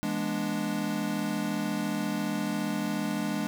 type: chord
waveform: square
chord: E dominant seventh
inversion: none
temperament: equal with one note detuned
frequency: 164.81 / 207.7 / 242.1 / 293.7 Hz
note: E3 / G#3 / B3 / D4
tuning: 0 / 0 / -34 / 0 cents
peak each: -38 / -32 / -37 / -34 dBFS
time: 0.03-3.47 s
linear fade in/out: 0 ms
effects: none